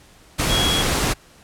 sine tone in noise, 3322 Hz, G#7, in tune, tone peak -20 dBFS, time 0.49-0.83 s, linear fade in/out 20 ms, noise pink, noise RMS -20 dBFS, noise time 0.38-1.14 s, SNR -3 dB, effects pink hiss -50 dBFS RMS until 1.43 s + low-pass 11000 Hz 12 dB/octave

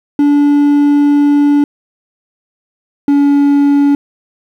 triangle tone pair in turn, 289 / 284.4 Hz, D4 / C#4, -28 / +45 cents, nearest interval unison, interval 27 cents, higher first, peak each -4 dBFS, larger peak neither, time 0.19-1.64 / 3.08-3.95 s, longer first, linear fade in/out 2 ms, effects 7-bit

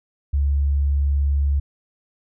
sine tone, 70.6 Hz, C#2, 32 cents sharp, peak -16 dBFS, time 0.33-1.6 s, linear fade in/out 10 ms, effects none

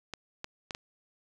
clicks, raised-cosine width 0.2 ms, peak -20 dBFS, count 4, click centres 0.137 / 0.444 / 0.708 / 0.749 s, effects 8-bit

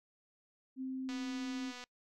sine tone, 261.6 Hz, C4, in tune, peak -37 dBFS, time 0.76-1.73 s, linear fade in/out 50 ms
click train, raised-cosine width 0.2 ms, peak -31 dBFS, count 186, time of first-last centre 1.09-1.839 s, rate 247 Hz
effects noise-tail reverb RT60 0.1 s tail -25 dB re dry

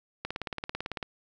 click train, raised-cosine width 0.3 ms, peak -17 dBFS, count 15, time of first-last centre 0.25-1.028 s, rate 18 Hz, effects none

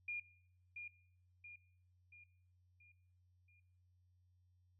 sine tone with echo, 2418 Hz, D7, 50 cents sharp, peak -40 dBFS, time 0.08-0.2 s, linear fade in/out 5 ms, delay 680 ms, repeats 5, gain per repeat -6 dB, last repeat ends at 3.6 s, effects noise-tail reverb RT60 0.8 s tail -21 dB re dry + added 90 Hz sine -70 dBFS peak until 4.79 s

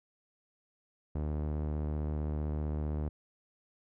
sawtooth tone with low-pass filter, 75.5 Hz, D2, 48 cents sharp, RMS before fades -34 dBFS, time 1.15-3.09 s, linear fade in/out 5 ms, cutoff 710 Hz, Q 0.58, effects none

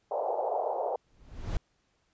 white band-pass noise, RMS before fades -31 dBFS, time 0.11-0.96 s, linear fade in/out 5 ms, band 450 to 830 Hz, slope 48 dB/octave
brown noise with exponential growth, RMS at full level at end -28 dBFS, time 1.06-1.57 s, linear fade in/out 2 ms, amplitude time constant 110 ms
effects pink hiss -73 dBFS RMS until 2.13 s + resampled to 16000 Hz

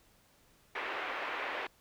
white band-pass noise, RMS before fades -38 dBFS, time 0.75-1.67 s, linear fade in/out 5 ms, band 350 to 2400 Hz, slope 24 dB/octave, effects pink hiss -66 dBFS RMS until 1.8 s

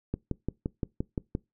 click train, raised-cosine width 3 ms, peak -16 dBFS, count 8, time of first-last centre 0.14-1.351 s, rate 5.78 Hz, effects noise-tail reverb RT60 0.2 s tail -23 dB re dry

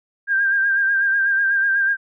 sine tone with vibrato, 1594 Hz, G6, 28 cents sharp, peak -15 dBFS, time 0.27-1.97 s, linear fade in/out 50 ms, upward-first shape sine, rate 8.1 Hz, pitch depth 38 cents each way, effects none

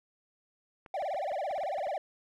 clicks, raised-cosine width 0.5 ms, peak -34 dBFS, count 9, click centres 0.862 / 1.023 / 1.145 / 1.318 / 1.511 / 1.581 / 1.635 / 1.784 / 1.87 s
triangle tone with vibrato, 672 Hz, E5, 33 cents sharp, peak -29 dBFS, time 0.94-1.98 s, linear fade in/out 2 ms, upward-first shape sine, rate 18 Hz, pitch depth 290 cents each way
effects none

